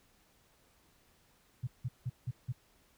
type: tone bursts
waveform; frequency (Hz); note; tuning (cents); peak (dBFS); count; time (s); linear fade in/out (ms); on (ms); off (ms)
sine; 124.1; B2; +9; -32; 5; 1.63-2.525; 10; 43; 170
effects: pink hiss -68 dBFS RMS until 2.97 s